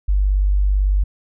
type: tone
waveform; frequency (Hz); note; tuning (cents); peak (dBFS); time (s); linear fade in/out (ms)
sine; 49; G1; 0; -13; 0.08-1.04; 10
effects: none